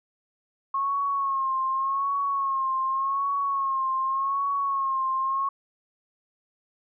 sine tone with vibrato, 1087 Hz, C#6, 34 cents flat, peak -23 dBFS, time 0.74-5.49 s, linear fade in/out 5 ms, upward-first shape sine, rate 0.86 Hz, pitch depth 51 cents each way, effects none

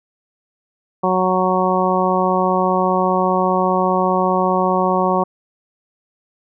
harmonic tone, 185 Hz, F#3, in tune, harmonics 1 / 2 / 3 / 4 / 5 / 6, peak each -21 / -21 / -21 / -21 / -21 / -21 dBFS, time 1.03-5.24 s, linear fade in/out 10 ms, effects none

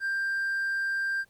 triangle tone, 1585 Hz, G6, 19 cents sharp, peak -24 dBFS, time 0-1.25 s, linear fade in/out 50 ms, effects tanh soft clip ceiling -20 dBFS + pink hiss -66 dBFS RMS until 1.29 s

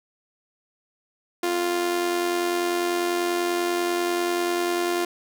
sawtooth tone with amplitude modulation, 349.2 Hz, F4, in tune, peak -16 dBFS, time 1.43-5.05 s, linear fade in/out 5 ms, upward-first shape sine, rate 90.2 Hz, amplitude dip 50%, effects none

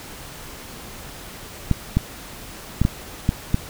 clicks, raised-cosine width 5 ms, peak -4 dBFS, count 6, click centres 1.713 / 1.97 / 2.816 / 2.851 / 3.291 / 3.544 s, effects pink hiss -38 dBFS RMS until 3.69 s

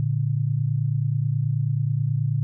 sine tone pair together, 114.58 / 143.9 Hz, A#2 / D3, -29 / -35 cents, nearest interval major third, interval 394 cents, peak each -23 / -23 dBFS, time 0-2.43 s, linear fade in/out 0 ms, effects none

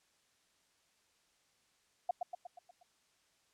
sine tone with echo, 711 Hz, F5, 31 cents sharp, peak -28 dBFS, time 2.09-2.11 s, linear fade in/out 5 ms, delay 120 ms, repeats 6, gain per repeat -5 dB, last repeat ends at 2.83 s, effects white hiss -73 dBFS RMS until 3.53 s + low-pass 8000 Hz 12 dB/octave

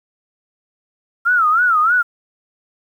sine tone with vibrato, 1347 Hz, E6, 37 cents sharp, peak -11 dBFS, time 1.25-2.03 s, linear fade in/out 20 ms, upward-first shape sine, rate 3.2 Hz, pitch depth 170 cents each way, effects 8-bit

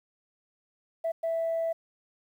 sine tone bursts at uneven times, 659.3 Hz, E5, in tune, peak -25 dBFS, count 2, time 1.04-1.12 / 1.23-1.73 s, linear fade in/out 10 ms, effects tanh soft clip ceiling -23 dBFS + 10-bit

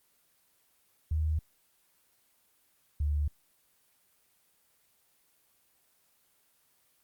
sine tone pair in turn, 77.8 / 73.58 Hz, D#2 / D2, 0 / +4 cents, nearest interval minor second, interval 96 cents, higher first, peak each -26 dBFS, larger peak neither, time 1.11-1.39 / 3-3.28 s, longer neither, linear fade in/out 5 ms, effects white hiss -69 dBFS RMS until 7.03 s + Opus 24 kbps

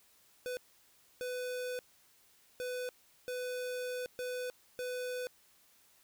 square tone bursts at uneven times, 499.3 Hz, B4, 19 cents sharp, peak -37 dBFS, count 6, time 0.46-0.57 / 1.21-1.79 / 2.6-2.89 / 3.28-4.06 / 4.19-4.5 / 4.79-5.27 s, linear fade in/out 0 ms, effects white hiss -66 dBFS RMS until 6.03 s

